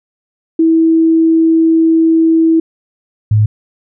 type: tone pair in turn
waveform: sine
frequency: 325.3 / 106.72 Hz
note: E4 / G#2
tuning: -23 / +48 cents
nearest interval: octave + perfect fifth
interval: 1929 cents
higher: first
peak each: -6 dBFS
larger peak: neither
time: 0.59-2.6 / 3.31-3.46 s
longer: first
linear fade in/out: 5 ms
effects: none